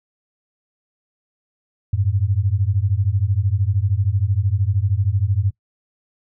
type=beating tone pair; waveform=sine; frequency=92.5 / 105.5 Hz; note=F#2 / G#2; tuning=0 / +28 cents; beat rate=13 Hz; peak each=-19 dBFS; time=1.93-5.51 s; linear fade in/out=5 ms; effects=noise-tail reverb RT60 0.1 s tail -20 dB re dry